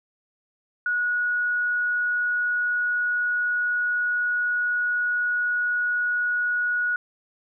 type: tone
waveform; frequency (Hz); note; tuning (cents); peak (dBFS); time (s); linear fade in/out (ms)
sine; 1458; F#6; -26; -21; 0.86-6.96; 2
effects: none